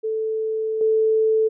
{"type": "tone with level steps", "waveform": "sine", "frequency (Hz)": 439.5, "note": "A4", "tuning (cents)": -2, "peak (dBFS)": [-21, -15], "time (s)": [0.03, 1.49], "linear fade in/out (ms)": 20, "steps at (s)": 0.81, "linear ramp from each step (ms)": 2, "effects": []}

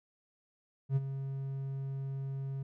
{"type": "tone with ADSR envelope", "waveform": "triangle", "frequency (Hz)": 135.9, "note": "C#3", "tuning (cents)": -34, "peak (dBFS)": -22, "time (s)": [0.89, 2.63], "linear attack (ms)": 72, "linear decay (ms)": 31, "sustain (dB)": -11, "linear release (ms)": 6, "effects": []}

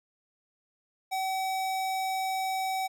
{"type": "tone", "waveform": "square", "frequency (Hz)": 761, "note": "F#5", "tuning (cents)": 48, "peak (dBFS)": -29, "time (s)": [1.11, 2.88], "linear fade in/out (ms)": 20, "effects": []}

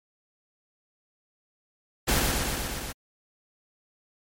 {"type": "noise with echo", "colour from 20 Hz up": "pink", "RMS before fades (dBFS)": -23, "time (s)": [2.07, 2.21], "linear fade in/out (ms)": 20, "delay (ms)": 120, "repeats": 6, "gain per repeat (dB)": -2, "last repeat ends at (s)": 2.93, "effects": ["MP3 64 kbps"]}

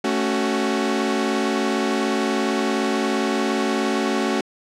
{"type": "chord", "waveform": "sawtooth", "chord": "F# minor", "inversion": "first", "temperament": "equal with one note detuned", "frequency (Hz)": [220, 277.2, 373.2], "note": ["A3", "C#4", "F#4"], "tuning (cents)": [0, 0, 15], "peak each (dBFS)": -20, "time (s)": [0.04, 4.41], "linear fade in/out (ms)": 5, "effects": ["low-pass 7000 Hz 12 dB/octave"]}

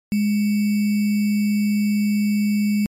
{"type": "tone with sample-and-hold", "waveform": "sine", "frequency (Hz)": 207.7, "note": "G#3", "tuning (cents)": 0, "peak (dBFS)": -16, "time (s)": [0.12, 2.86], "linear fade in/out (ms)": 0, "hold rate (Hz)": 2450, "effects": ["MP3 64 kbps"]}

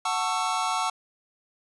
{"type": "chord", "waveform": "square", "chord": "F# minor seventh", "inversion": "none", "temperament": "just", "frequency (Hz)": [740, 888, 1110, 1332], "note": ["F#5", "A5", "C#6", "E6"], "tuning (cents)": [0, 16, 2, 18], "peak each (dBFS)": -31, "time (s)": [0.05, 0.9], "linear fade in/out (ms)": 5, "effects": ["resampled to 24000 Hz"]}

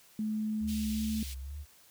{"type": "tone with pitch glide", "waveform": "sine", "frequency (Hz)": [215.5, 218], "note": ["A3", "A3"], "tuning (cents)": [-36, -16], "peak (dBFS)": -30, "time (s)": [0.19, 1.23], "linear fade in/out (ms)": 2, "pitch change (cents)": 20, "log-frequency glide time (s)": [0.89, 1.03]}
{"type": "tone with vibrato", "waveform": "sine", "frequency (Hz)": 69.3, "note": "C#2", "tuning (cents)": 0, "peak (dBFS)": -38, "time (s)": [0.6, 1.66], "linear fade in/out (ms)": 50, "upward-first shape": "triangle", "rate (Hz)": 2.3, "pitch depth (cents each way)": 120}
{"type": "high-pass noise", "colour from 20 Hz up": "pink", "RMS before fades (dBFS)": -45, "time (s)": [0.67, 1.35], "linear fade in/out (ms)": 20, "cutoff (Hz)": 2700, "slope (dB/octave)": 24}
{"effects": ["white hiss -60 dBFS RMS until 1.9 s"]}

